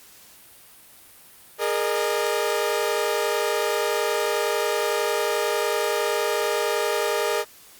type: chord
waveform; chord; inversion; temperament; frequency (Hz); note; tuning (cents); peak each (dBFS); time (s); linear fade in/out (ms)
sawtooth; Ab suspended second; none; equal with one note detuned; 415.3 / 466.2 / 607.3; Ab4 / Bb4 / Eb5; 0 / 0 / -42; -22 / -22 / -23; 1.58-7.45; 50
effects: white hiss -49 dBFS RMS until 7.79 s + Opus 48 kbps